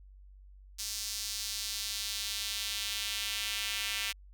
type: tone with high-pass filter sweep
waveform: square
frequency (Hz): 104.9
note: G#2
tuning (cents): +18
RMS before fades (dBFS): -36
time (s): 0.78-4.13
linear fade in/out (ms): 20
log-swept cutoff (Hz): 5200 to 2600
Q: 1.7
effects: added 48 Hz sine -51 dBFS peak until 4.33 s